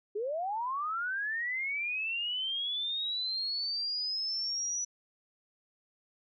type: linear sweep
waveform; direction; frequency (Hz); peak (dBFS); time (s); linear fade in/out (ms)
sine; up; 393 to 5930; -31; 0.15-4.85; 10
effects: none